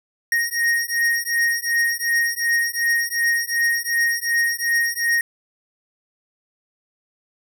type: beating tone pair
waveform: square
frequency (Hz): 1864.7 / 1867.4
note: A#6 / A#6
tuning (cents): 0 / +3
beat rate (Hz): 2.7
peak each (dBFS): -22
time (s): 0.32-5.21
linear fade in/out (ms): 2
effects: none